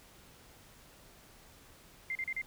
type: tone bursts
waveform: sine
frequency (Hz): 2093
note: C7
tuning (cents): 0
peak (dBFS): -33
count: 4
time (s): 2.1-2.416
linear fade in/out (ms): 2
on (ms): 52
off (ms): 36
effects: pink hiss -58 dBFS RMS until 2.46 s